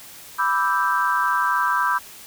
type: chord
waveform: sine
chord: E minor seventh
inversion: second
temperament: equal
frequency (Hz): 987.8 / 1174.7 / 1318.5 / 1568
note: B5 / D6 / E6 / G6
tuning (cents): 0 / 0 / 0 / 0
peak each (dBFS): -22 / -24 / -25 / -23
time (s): 0.38-1.99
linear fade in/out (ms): 20
effects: white hiss -42 dBFS RMS until 2.26 s